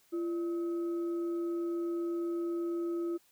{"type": "tone with frequency modulation", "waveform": "sine", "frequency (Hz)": 341, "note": "F4", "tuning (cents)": -41, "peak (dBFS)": -31, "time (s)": [0.12, 3.18], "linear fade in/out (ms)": 20, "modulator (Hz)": 936, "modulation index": 0.2, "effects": ["white hiss -67 dBFS RMS until 3.31 s"]}